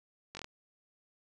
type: slowing click train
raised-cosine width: 0.2 ms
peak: -25 dBFS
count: 5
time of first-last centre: 0.35-0.444 s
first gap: 20 ms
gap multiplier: 1.11
effects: none